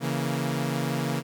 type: chord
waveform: sawtooth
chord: A# diminished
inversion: first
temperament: equal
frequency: 138.59 / 164.81 / 233.1 Hz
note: C#3 / E3 / A#3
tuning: 0 / 0 / 0 cents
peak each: -25 / -27 / -27 dBFS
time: 0-1.23 s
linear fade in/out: 50 ms
effects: none